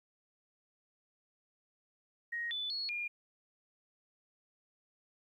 sine tone with pitch steps, 1878 / 3489 / 4347 / 2415 Hz, A#6 / A7 / C#8 / D7, +12 / -15 / -35 / +48 cents, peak -35 dBFS, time 2.32-3.08 s, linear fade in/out 10 ms, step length 190 ms, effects 12-bit

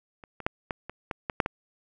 clicks, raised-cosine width 0.5 ms, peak -30 / -24 / -10 / -15 / -22 / -16 / -14 / -6 / -13 dBFS, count 9, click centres 0.238 / 0.403 / 0.465 / 0.708 / 0.896 / 1.112 / 1.298 / 1.402 / 1.461 s, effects none

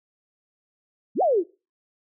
sine exponential two-way sweep, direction up then down, 164.81 to 784 to 309.4 Hz, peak -17 dBFS, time 1.15-1.44 s, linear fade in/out 50 ms, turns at 1.22 s, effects noise-tail reverb RT60 0.3 s tail -21 dB re dry

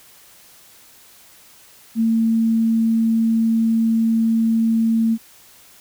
sine tone, 225.9 Hz, A3, 46 cents sharp, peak -14 dBFS, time 1.95-5.18 s, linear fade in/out 50 ms, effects white hiss -48 dBFS RMS until 5.8 s

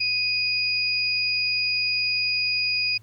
sine tone pair together, 2489 / 4905 Hz, D#7 / D#8, 0 / -26 cents, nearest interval octave, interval 1174 cents, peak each -24 dBFS, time 0-2.98 s, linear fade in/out 10 ms, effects added 109 Hz sine -48 dBFS peak until 3.02 s + pink hiss -61 dBFS RMS until 3.02 s

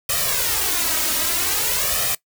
white noise with flanger, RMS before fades -21 dBFS, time 0.09-2.15 s, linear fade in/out 5 ms, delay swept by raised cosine 1.6 to 3.2 ms, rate 0.51 Hz, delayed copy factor +0.95, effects noise-tail reverb RT60 0.1 s tail -20 dB re dry

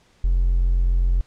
triangle tone with hard clipping, 43.84 Hz, F1, 7 cents sharp, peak -15 dBFS, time 0.24-1.21 s, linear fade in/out 0 ms, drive 2 dB, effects pink hiss -58 dBFS RMS until 1.26 s + low-pass 7000 Hz 12 dB/octave

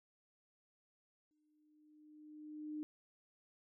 sine tone with exponential growth, 303.4 Hz, D#4, 44 cents flat, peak -39 dBFS, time 1.31-2.83 s, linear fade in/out 0 ms, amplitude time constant 330 ms, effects none

